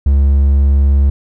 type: tone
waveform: triangle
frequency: 69.5 Hz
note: C#2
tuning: 5 cents sharp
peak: -5 dBFS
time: 0.06-1.1 s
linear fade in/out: 5 ms
effects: none